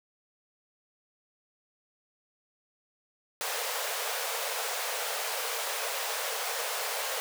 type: high-pass noise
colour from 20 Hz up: pink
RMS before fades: -33 dBFS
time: 3.41-7.2 s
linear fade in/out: 0 ms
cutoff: 440 Hz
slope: 96 dB/octave
effects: none

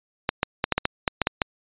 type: clicks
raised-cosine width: 0.3 ms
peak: -4 dBFS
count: 10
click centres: 0.291 / 0.431 / 0.641 / 0.723 / 0.78 / 0.854 / 1.078 / 1.217 / 1.271 / 1.418 s
effects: resampled to 8000 Hz

